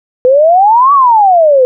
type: exponential two-way sweep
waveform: sine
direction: up then down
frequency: 493.9 to 1159 to 493.9 Hz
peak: -3 dBFS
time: 0.25-1.65 s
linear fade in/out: 0 ms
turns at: 0.93 s
effects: none